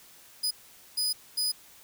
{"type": "tone bursts at uneven times", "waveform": "sawtooth", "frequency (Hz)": 4978, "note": "D#8", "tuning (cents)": 0, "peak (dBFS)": -23, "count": 3, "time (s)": [[0.43, 0.51], [0.97, 1.13], [1.37, 1.52]], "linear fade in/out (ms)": 10, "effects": ["white hiss -54 dBFS RMS until 1.83 s"]}